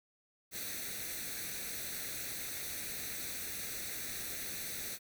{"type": "noise with comb filter", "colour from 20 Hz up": "white", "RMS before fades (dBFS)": -41, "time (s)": [0.51, 4.99], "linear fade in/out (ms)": 50, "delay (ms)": 0.49, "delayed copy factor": 0.7, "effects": []}